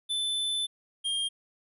square tone pair in turn, 3518 / 3212 Hz, A7 / G7, -1 / +41 cents, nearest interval major second, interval 158 cents, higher first, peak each -28 dBFS, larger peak neither, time 0.09-0.67 / 1.04-1.29 s, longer first, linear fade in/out 20 ms, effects resampled to 32000 Hz

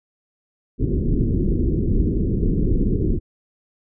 pink low-pass noise, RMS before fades -19 dBFS, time 0.78-3.2 s, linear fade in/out 50 ms, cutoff 400 Hz, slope 48 dB/octave, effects none

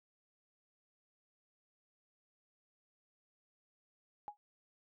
sine tone with exponential decay, 830.6 Hz, G#5, in tune, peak -37 dBFS, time 4.28-4.37 s, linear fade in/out 0 ms, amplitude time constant 18 ms, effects none

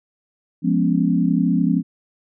sine chord, C# dominant seventh, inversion first, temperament equal, 174.61 / 207.7 / 246.9 / 277.2 Hz, E#3 / G#3 / B3 / C#4, 0 / 0 / 0 / 0 cents, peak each -19 / -22 / -21 / -21 dBFS, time 0.62-1.83 s, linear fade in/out 50 ms, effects none

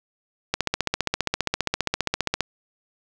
click train, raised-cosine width 0.2 ms, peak -4 dBFS, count 29, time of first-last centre 0.54-2.407 s, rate 15 Hz, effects none

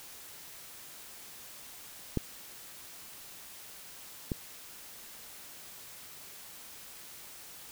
clicks, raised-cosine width 3 ms, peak -15 / -18 dBFS, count 2, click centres 2.173 / 4.318 s, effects white hiss -49 dBFS RMS until 7.71 s

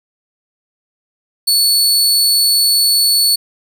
sawtooth tone, 4435 Hz, C#8, in tune, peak -7 dBFS, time 1.47-3.36 s, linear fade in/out 10 ms, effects none

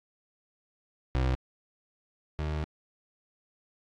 30% pulse tone pair in turn, 64.4 / 76.58 Hz, C2 / D#2, -27 / -27 cents, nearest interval minor third, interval 300 cents, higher second, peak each -22 / -27 dBFS, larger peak first, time 1.15-1.35 / 2.39-2.64 s, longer second, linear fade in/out 0 ms, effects low-pass 4000 Hz 12 dB/octave + AAC 48 kbps

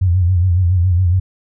sine tone with vibrato, 89.8 Hz, F2, 49 cents sharp, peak -10 dBFS, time 0.01-1.2 s, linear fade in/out 10 ms, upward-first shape sine, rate 7.2 Hz, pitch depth 91 cents each way, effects none

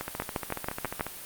two click trains, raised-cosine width 0.5 ms, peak -18 / -13 dBFS, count 16 / 6, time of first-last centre 0.01-1.066 / 0.2-1.009 s, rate 14.2 / 6.18 Hz, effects white hiss -42 dBFS RMS until 1.25 s + Opus 48 kbps

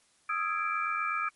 sine tone cluster, 1251 / 1339 / 1657 / 2346 Hz, D#6 / E6 / G#6 / D7, +9 / +27 / -4 / -2 cents, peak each -31 / -35 / -38 / -34 dBFS, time 0.29-1.29 s, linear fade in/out 5 ms, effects white hiss -66 dBFS RMS until 1.35 s + MP3 48 kbps

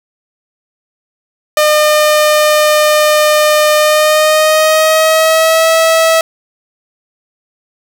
sawtooth tone with pitch glide, 606 to 649.5 Hz, D#5 to E5, -46 to -26 cents, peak -3 dBFS, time 1.57-6.21 s, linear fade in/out 2 ms, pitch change +120 cents, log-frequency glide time 3.76-5.69 s, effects none

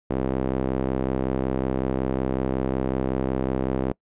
sawtooth tone with band-pass filter, 65.41 Hz, C2, in tune, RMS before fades -25 dBFS, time 0.1-3.92 s, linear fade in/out 5 ms, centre 380 Hz, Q 1.1, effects noise-tail reverb RT60 0.1 s tail -25 dB re dry + resampled to 8000 Hz

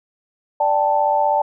sine chord, D suspended fourth, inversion none, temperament equal, 587.3 / 784 / 880 Hz, D5 / G5 / A5, 0 / 0 / 0 cents, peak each -20 / -20 / -17 dBFS, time 0.6-1.42 s, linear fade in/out 5 ms, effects none

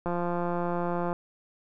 click train, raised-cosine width 1 ms, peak -17 dBFS, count 187, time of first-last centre 0.06-1.129 s, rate 174 Hz, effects none

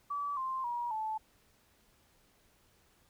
sine tone with pitch steps, 1150 / 1048.5 / 955.9 / 871.5 Hz, D6 / C6 / A#5 / A5, -37 / +3 / +43 / -17 cents, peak -33 dBFS, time 0.1-1.18 s, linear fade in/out 10 ms, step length 270 ms, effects pink hiss -68 dBFS RMS until 3.09 s

